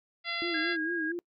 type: harmonic tone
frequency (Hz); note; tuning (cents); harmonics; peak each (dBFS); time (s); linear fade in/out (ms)
683; F5; -39; 1 / 2 / 3 / 4 / 5 / 6 / 7; -44 / -40 / -34 / -40 / -39 / -42 / -41; 0.24-0.77; 50
type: tone with vibrato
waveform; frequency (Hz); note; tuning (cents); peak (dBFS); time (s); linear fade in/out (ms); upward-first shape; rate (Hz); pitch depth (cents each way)
sine; 329.6; E4; 0; -32; 0.42-1.19; 0; sine; 4.4; 100
type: tone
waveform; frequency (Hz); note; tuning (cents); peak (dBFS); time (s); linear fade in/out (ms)
sine; 1634; G#6; -29; -31; 0.54-1.12; 5
effects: noise-tail reverb RT60 0.1 s tail -26 dB re dry